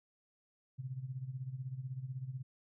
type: tone with tremolo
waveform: sine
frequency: 130 Hz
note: C3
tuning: 11 cents flat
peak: -36 dBFS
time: 0.78-2.43 s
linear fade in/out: 20 ms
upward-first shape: sine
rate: 16 Hz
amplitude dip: 75%
effects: none